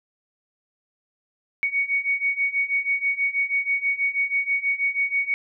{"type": "beating tone pair", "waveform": "sine", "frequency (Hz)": [2231, 2237.2], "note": ["C#7", "C#7"], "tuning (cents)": [11, 15], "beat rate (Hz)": 6.2, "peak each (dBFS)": [-25, -23], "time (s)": [1.63, 5.34], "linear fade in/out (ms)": 0, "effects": []}